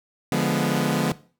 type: chord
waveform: sawtooth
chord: D diminished seventh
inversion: none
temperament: equal with one note detuned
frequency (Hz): 146.83 / 174.61 / 209.6 / 246.9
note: D3 / F3 / Ab3 / Cb4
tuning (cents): 0 / 0 / +16 / 0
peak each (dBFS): -22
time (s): 0.32-1.12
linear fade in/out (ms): 2
effects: noise-tail reverb RT60 0.4 s tail -18 dB re dry